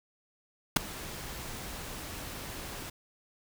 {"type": "noise with ADSR envelope", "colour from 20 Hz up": "pink", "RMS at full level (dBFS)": -18, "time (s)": [0.76, 2.9], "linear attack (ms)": 8, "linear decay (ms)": 6, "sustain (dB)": -23, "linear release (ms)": 6, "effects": []}